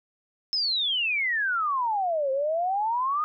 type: exponential two-way sweep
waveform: sine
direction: down then up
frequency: 5280 to 523.3 to 1255 Hz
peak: -23 dBFS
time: 0.53-3.24 s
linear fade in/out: 0 ms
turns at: 2.31 s
effects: none